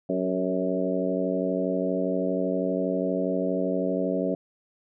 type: harmonic tone with a mistuned harmonic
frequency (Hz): 92.5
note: F#2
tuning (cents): 0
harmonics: 2 / 3 / 4 / 5 / 6 / 7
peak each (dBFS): -30 / -29 / -32 / -32 / -30 / -32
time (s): 0.09-4.35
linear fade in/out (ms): 5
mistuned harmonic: 4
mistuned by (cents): +38
effects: none